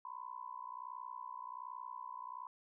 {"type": "tone with amplitude modulation", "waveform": "sine", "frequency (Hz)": 1004, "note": "B5", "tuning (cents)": 28, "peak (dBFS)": -40, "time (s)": [0.05, 2.47], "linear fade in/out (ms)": 2, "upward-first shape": "sine", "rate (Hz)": 61.3, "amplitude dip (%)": 100, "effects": []}